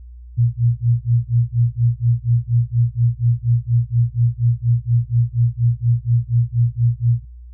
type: tone with tremolo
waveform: sine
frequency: 118.8 Hz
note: A#2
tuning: 33 cents sharp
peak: -10 dBFS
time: 0.37-7.25 s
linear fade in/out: 20 ms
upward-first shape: sine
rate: 4.2 Hz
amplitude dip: 100%
effects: added 60 Hz sine -35 dBFS peak until 7.53 s